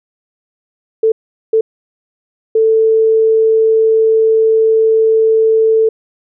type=tone bursts at uneven times; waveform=sine; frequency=443.5 Hz; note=A4; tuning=14 cents sharp; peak=-7 dBFS; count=3; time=1.03-1.12 / 1.53-1.61 / 2.55-5.89 s; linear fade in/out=5 ms; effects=none